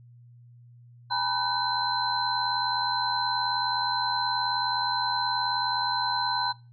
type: tone cluster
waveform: sine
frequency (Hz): 814 / 904 / 983 / 1515 / 4074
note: G#5 / A5 / B5 / F#6 / C8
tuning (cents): -35 / +47 / -8 / +40 / -47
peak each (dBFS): -34 / -32 / -29 / -34 / -30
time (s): 1.1-6.53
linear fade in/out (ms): 20
effects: noise-tail reverb RT60 0.3 s tail -20 dB re dry + added 120 Hz sine -49 dBFS peak until 6.72 s